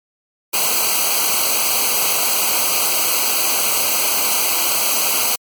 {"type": "noise with comb filter", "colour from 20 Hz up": "white", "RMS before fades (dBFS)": -17, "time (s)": [0.53, 5.36], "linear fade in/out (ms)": 10, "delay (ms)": 0.56, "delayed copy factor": -0.95, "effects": ["MP3 96 kbps"]}